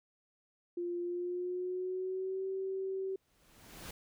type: tone with pitch glide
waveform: sine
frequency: 349.2 to 383 Hz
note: F4 to G4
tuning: 0 to -40 cents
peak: -34 dBFS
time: 0.77-3.16 s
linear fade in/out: 5 ms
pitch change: +160 cents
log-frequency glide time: 1.01-2.46 s
type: noise with exponential growth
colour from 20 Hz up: pink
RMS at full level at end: -44 dBFS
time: 3.08-3.91 s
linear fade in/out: 5 ms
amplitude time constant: 180 ms
effects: none